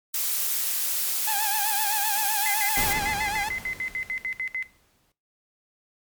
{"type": "noise", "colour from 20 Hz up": "blue", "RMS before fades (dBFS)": -26, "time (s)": [0.14, 2.93], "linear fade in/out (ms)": 2}
{"type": "tone with vibrato", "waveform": "sawtooth", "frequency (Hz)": 836, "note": "G#5", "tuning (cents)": 11, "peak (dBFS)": -23, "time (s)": [1.27, 3.49], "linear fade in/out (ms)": 5, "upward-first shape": "triangle", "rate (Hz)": 7.8, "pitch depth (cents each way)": 100}
{"type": "tone bursts", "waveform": "sine", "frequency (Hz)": 2047, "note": "C7", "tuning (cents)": -38, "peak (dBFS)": -25, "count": 15, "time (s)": [2.46, 4.626], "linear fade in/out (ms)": 0, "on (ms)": 80, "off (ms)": 69}
{"type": "noise with exponential decay", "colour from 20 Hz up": "pink", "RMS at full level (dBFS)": -28, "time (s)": [2.77, 5.12], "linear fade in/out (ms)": 2, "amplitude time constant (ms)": 510}
{"effects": ["noise-tail reverb RT60 0.3 s tail -17 dB re dry", "MP3 96 kbps"]}